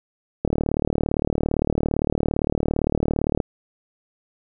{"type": "click train", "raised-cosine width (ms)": 2, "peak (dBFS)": -7, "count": 112, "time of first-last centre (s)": [0.45, 3.402], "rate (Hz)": 37.6, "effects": []}